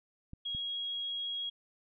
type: clicks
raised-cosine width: 5 ms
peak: -32 dBFS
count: 2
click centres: 0.334 / 0.549 s
type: tone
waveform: sine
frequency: 3298 Hz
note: G#7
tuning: 13 cents flat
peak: -34 dBFS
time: 0.45-1.5 s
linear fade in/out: 10 ms
effects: none